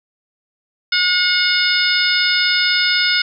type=harmonic tone; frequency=724 Hz; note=F#5; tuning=38 cents flat; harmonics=2 / 3 / 4 / 5 / 6 / 7; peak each=-19 / -20 / -23 / -21 / -23 / -19 dBFS; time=0.92-3.22 s; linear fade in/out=5 ms; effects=none